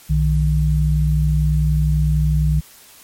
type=tone pair together; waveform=sine; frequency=62.1 / 153.08 Hz; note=B1 / D#3; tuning=+10 / -28 cents; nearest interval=octave + major third; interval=1562 cents; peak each=-16 dBFS; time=0.09-2.61 s; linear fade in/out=20 ms; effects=white hiss -45 dBFS RMS until 3.03 s + MP3 64 kbps